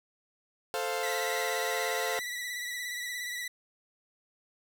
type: chord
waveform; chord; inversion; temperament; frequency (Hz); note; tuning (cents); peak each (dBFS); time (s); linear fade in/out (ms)
sawtooth; F major; first; equal; 440 / 523.3 / 698.5; A4 / C5 / F5; 0 / 0 / 0; -31; 0.74-2.19; 0
type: tone with vibrato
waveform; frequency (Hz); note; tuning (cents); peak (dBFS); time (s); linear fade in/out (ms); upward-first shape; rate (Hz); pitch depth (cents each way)
sawtooth; 1961; B6; -13; -31; 1.03-3.48; 5; triangle; 17; 49
effects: none